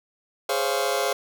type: chord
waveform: sawtooth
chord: Db major seventh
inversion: second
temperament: just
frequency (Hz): 415.8 / 519.7 / 554.4 / 693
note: Ab4 / C5 / Db5 / F5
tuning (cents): +2 / -12 / 0 / -14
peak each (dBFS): -24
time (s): 0.49-1.13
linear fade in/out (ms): 5
effects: none